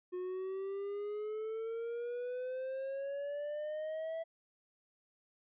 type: exponential sweep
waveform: triangle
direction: up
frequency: 360 to 659.3 Hz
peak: -35 dBFS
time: 0.12-4.24 s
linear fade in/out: 20 ms
effects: resampled to 8000 Hz